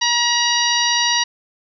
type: harmonic tone with a mistuned harmonic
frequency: 955 Hz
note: A#5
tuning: 42 cents sharp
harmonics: 1 / 2 / 3 / 4 / 5 / 6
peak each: -22 / -22 / -22 / -22 / -22 / -22 dBFS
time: 0.01-1.24 s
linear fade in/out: 10 ms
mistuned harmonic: 5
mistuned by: -39 cents
effects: none